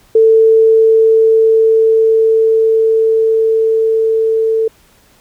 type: tone with level ramp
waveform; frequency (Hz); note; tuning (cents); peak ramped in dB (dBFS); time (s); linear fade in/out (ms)
sine; 445.4; A4; +21; -4 to -10; 0.15-4.68; 5
effects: pink hiss -49 dBFS RMS until 5.2 s